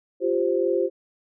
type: chord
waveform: sine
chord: F suspended second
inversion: none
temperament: equal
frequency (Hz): 349.2 / 392 / 523.3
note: F4 / G4 / C5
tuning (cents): 0 / 0 / 0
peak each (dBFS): -24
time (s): 0.2-0.9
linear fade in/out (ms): 50
effects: none